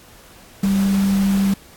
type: tone in noise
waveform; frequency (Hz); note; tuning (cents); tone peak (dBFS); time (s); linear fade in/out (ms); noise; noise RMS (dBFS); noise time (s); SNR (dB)
sine; 196; G3; 0; -14; 0.63-1.54; 5; pink; -31; 0.63-1.54; +14
effects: pink hiss -46 dBFS RMS until 1.76 s + AAC 64 kbps